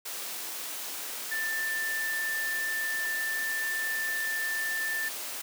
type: tone in noise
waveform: sine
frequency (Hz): 1775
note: A6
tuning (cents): +15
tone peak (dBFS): -29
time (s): 1.31-5.09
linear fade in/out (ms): 10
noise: white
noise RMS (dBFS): -37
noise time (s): 0.05-5.42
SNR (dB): +5
effects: high-pass 300 Hz 12 dB/octave